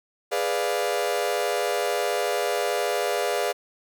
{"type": "chord", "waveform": "40% pulse", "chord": "G# diminished seventh", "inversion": "none", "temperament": "equal", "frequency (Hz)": [415.3, 493.9, 587.3, 698.5], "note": ["G#4", "B4", "D5", "F5"], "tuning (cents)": [0, 0, 0, 0], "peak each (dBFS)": -28, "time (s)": [0.31, 3.53], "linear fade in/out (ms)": 20, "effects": []}